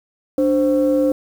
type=tone pair together; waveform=sine; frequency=293.7 / 523.3 Hz; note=D4 / C5; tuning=0 / 0 cents; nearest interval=minor seventh; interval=1000 cents; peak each=-15 dBFS; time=0.38-1.12 s; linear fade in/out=2 ms; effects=tanh soft clip ceiling -8 dBFS + 7-bit